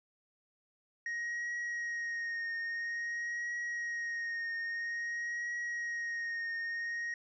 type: tone with vibrato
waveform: triangle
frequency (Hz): 1874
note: A#6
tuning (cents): +9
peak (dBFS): -33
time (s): 1.06-7.14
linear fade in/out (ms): 2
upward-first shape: triangle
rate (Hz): 0.5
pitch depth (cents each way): 31
effects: resampled to 16000 Hz